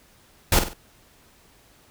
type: noise with echo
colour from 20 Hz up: pink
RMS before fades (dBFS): -17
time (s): 0.52-0.59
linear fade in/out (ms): 2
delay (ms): 48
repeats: 3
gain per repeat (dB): -8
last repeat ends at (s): 0.734
effects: pink hiss -56 dBFS RMS until 1.9 s